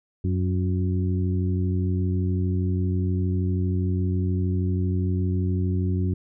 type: harmonic tone with a mistuned harmonic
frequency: 92.5 Hz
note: F#2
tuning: in tune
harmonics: 1 / 2 / 3 / 4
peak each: -22 / -28 / -32 / -34 dBFS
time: 0.24-6.14 s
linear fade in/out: 5 ms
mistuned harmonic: 4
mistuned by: -28 cents
effects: none